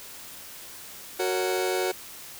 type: chord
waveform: sawtooth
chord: F# major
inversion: none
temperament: just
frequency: 370 / 462.5 / 555 Hz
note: F#4 / A#4 / C#5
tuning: 0 / -14 / +2 cents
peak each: -22 / -27 / -28 dBFS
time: 1.19-1.92 s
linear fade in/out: 10 ms
effects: white hiss -43 dBFS RMS until 2.39 s